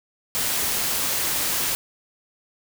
white noise, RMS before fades -24 dBFS, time 0.35-1.75 s, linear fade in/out 0 ms, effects none

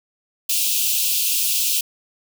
white high-pass noise, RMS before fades -20 dBFS, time 0.49-1.81 s, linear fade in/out 5 ms, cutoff 2500 Hz, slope 96 dB/octave, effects none

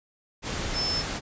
sine tone in noise, 5274 Hz, E8, in tune, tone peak -26 dBFS, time 0.73-1.04 s, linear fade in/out 50 ms, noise pink, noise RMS -31 dBFS, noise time 0.42-1.21 s, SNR +2 dB, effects resampled to 16000 Hz

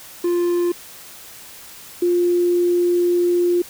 triangle / sine tone pair in turn, 349.2 / 351.2 Hz, F4 / F4, 0 / +10 cents, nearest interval unison, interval 10 cents, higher second, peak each -14 dBFS, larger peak neither, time 0.24-0.72 / 2.02-3.62 s, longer second, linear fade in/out 5 ms, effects white hiss -40 dBFS RMS until 3.69 s

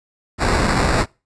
pink noise with sample-and-hold, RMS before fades -17 dBFS, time 0.38-1.06 s, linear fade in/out 50 ms, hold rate 3150 Hz, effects noise-tail reverb RT60 0.3 s tail -25 dB re dry + resampled to 22050 Hz

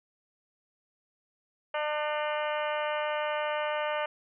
harmonic tone with a mistuned harmonic, 300.5 Hz, D4, 40 cents sharp, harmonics 2 / 3 / 4 / 5 / 6 / 7 / 8 / 9 / 10, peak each -31 / -35 / -37 / -39 / -41 / -42 / -43 / -44 / -45 dBFS, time 1.74-4.06 s, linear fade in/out 5 ms, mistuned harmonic 9, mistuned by +60 cents, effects none

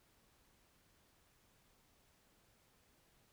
silence, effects pink hiss -72 dBFS RMS until 3.32 s

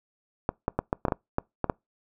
clicks, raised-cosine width 1 ms, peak -10 dBFS, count 10, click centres 0.491 / 0.681 / 0.79 / 0.929 / 1.052 / 1.083 / 1.122 / 1.384 / 1.643 / 1.698 s, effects noise-tail reverb RT60 0.2 s tail -26 dB re dry

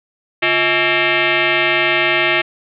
sine tone with frequency modulation, 143.5 Hz, D3, 40 cents flat, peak -12 dBFS, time 0.42-2.42 s, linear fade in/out 10 ms, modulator 494 Hz, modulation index 5.7, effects none

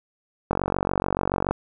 click train, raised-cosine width 1 ms, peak -8 dBFS, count 48, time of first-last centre 0.51-1.51 s, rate 47 Hz, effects none

